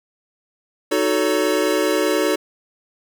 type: chord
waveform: square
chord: D# half-diminished seventh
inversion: none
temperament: equal with one note detuned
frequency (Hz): 311.1 / 370 / 440 / 565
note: D#4 / F#4 / A4 / C#5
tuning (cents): 0 / 0 / 0 / +33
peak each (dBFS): -23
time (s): 0.91-2.36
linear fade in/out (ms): 10
effects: none